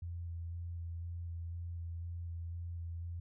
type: tone with vibrato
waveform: sine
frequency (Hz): 85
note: F2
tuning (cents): -46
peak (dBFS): -39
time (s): 0.02-3.2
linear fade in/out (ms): 5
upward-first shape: square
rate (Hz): 2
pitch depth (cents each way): 14
effects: none